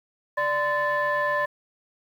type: tone cluster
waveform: sine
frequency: 588 / 1030 / 1756 Hz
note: D5 / C6 / A6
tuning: +2 / -28 / -4 cents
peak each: -25 dBFS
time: 0.37-1.46 s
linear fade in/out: 10 ms
effects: tanh soft clip ceiling -16 dBFS + 9-bit